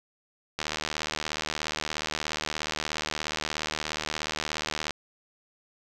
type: click train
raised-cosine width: 0.2 ms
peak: -12 dBFS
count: 333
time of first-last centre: 0.59-4.907 s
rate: 76.9 Hz
effects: none